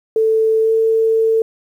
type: tone with pitch glide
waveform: sine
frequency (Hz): 442.4 to 447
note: A4 to A4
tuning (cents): +9 to +27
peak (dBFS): -11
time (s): 0.16-1.42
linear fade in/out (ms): 2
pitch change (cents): +18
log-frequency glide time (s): 0.61-0.72
effects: 8-bit